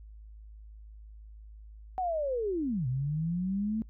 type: linear two-way sweep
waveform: sine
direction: down then up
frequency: 761 to 122.9 to 224.8 Hz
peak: -28 dBFS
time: 1.98-3.82 s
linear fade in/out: 0 ms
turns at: 2.87 s
effects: noise-tail reverb RT60 0.1 s tail -23 dB re dry + added 53 Hz sine -46 dBFS peak until 3.89 s